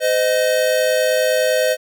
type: tone pair together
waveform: square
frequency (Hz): 512.4 / 622.3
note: C5 / D#5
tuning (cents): -36 / 0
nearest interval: minor third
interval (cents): 336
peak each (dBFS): -18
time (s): 0-1.77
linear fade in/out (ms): 50
effects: none